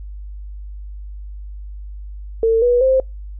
sine tone with pitch steps, 451.4 / 486.6 / 524.5 Hz, A4 / B4 / C5, +44 / -26 / +4 cents, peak -11 dBFS, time 2.43-3 s, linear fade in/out 2 ms, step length 190 ms, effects noise-tail reverb RT60 0.2 s tail -25 dB re dry + added 50 Hz sine -29 dBFS peak until 3.39 s

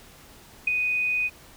sine tone with ADSR envelope, 2489 Hz, D#7, in tune, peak -16 dBFS, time 0.67-1.3 s, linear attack 7 ms, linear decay 8 ms, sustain -6 dB, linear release 39 ms, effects pink hiss -50 dBFS RMS until 1.56 s

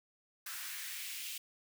white noise with high-pass filter sweep, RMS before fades -43 dBFS, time 0.46-1.38 s, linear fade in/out 5 ms, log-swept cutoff 1400 to 2900 Hz, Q 2.2, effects none

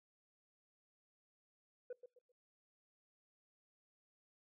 sine tone with echo, 493.9 Hz, B4, in tune, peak -40 dBFS, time 1.9-1.93 s, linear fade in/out 5 ms, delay 130 ms, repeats 3, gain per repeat -11 dB, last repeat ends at 2.32 s, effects noise-tail reverb RT60 0.3 s tail -26 dB re dry + tanh soft clip ceiling -42 dBFS

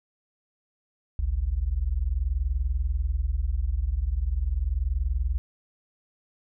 sine tone pair together, 50.62 / 71 Hz, G#1 / C#2, -44 / +42 cents, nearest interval tritone, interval 586 cents, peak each -26 dBFS, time 1.19-5.38 s, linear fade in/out 0 ms, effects none

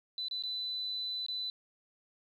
sine tone with dropouts, 3999 Hz, B7, 21 cents sharp, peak -34 dBFS, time 0.18-1.5 s, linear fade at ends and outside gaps 1 ms, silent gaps 0.284-0.311 / 0.424-0.436 / 1.264-1.284 s, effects 11-bit

